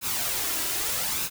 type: noise with flanger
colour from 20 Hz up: white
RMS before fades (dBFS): -28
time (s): 0.01-1.3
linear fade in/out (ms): 50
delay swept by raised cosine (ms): 0.76 to 3.06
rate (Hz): 0.81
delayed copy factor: +0.5
effects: none